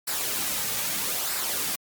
white noise with flanger, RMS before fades -28 dBFS, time 0.07-1.76 s, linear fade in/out 10 ms, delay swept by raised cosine 0.3 to 3 ms, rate 0.79 Hz, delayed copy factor -0.5, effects MP3 96 kbps

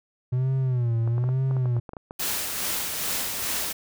triangle tone with vibrato, 123.5 Hz, B2, in tune, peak -19 dBFS, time 0.32-1.8 s, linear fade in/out 10 ms, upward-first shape sine, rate 1.1 Hz, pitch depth 130 cents each way
clicks, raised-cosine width 1 ms, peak -23 dBFS, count 12, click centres 1.076 / 1.181 / 1.24 / 1.29 / 1.511 / 1.567 / 1.657 / 1.766 / 1.892 / 1.934 / 1.968 / 2.109 s
white noise with tremolo, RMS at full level -27 dBFS, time 2.19-3.73 s, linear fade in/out 10 ms, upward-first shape sine, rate 2.4 Hz, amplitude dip 35%
effects none

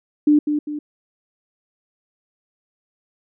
sine tone with echo, 297.3 Hz, D4, 21 cents sharp, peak -10 dBFS, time 0.27-0.39 s, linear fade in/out 5 ms, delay 200 ms, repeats 2, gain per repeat -7 dB, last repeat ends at 0.79 s, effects none

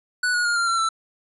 square tone with pitch steps, 1480 / 1448.7 / 1418.1 / 1388.1 / 1358.7 / 1330 Hz, F#6 / F#6 / F6 / F6 / F6 / E6, 0 / -37 / +26 / -11 / -48 / +15 cents, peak -20 dBFS, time 0.23-0.89 s, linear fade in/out 5 ms, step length 110 ms, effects resampled to 24000 Hz

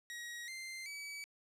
sawtooth tone with pitch steps, 1899 / 2087 / 2286 Hz, A#6 / C7 / D7, +32 / -5 / -47 cents, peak -40 dBFS, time 0.1-1.24 s, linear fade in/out 0 ms, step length 380 ms, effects low-pass 11000 Hz 12 dB/octave + 12-bit

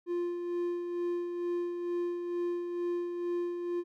triangle tone with tremolo, 349.3 Hz, F4, in tune, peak -27 dBFS, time 0.06-3.84 s, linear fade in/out 50 ms, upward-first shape sine, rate 2.2 Hz, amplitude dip 45%, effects none

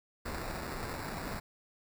pink noise with sample-and-hold, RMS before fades -39 dBFS, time 0.25-1.4 s, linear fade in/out 10 ms, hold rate 3150 Hz, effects none

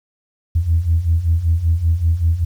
sine beating tone pair, 79.8 / 85 Hz, D#2 / F2, +44 / -46 cents, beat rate 5.2 Hz, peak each -18 / -14 dBFS, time 0.55-2.45 s, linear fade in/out 10 ms, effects tanh soft clip ceiling -6 dBFS + 8-bit

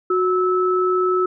sine tone pair together, 367.1 / 1304 Hz, F#4 / E6, -14 / -19 cents, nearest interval octave + minor seventh, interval 2195 cents, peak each -17 / -20 dBFS, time 0.1-1.26 s, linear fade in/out 5 ms, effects none

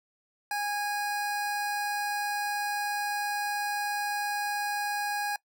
25% pulse tone, 823 Hz, G#5, 16 cents flat, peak -25 dBFS, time 0.51-5.36 s, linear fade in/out 2 ms, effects noise-tail reverb RT60 0.1 s tail -22 dB re dry

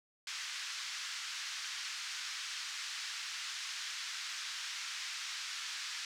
white band-pass noise, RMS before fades -42 dBFS, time 0.27-6.05 s, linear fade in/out 2 ms, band 1300 to 6000 Hz, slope 24 dB/octave, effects none

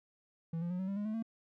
triangle tone with pitch steps, 164.81 / 172.41 / 180.35 / 188.66 / 197.36 / 206.5 / 216 / 225.9 Hz, E3 / F3 / F#3 / F#3 / G3 / G#3 / A3 / A3, 0 / -22 / -44 / +34 / +12 / -10 / -32 / +46 cents, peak -32 dBFS, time 0.53-1.226 s, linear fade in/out 5 ms, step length 87 ms, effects none

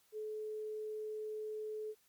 sine tone, 430 Hz, A4, 40 cents flat, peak -39 dBFS, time 0.12-1.95 s, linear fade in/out 50 ms, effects white hiss -71 dBFS RMS until 2.08 s + MP3 96 kbps

